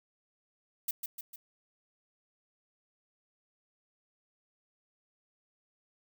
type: noise with echo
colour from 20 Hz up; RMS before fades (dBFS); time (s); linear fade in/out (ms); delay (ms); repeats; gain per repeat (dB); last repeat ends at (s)
violet; -32; 0.88-0.91; 5; 150; 3; -5; 1.36
effects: none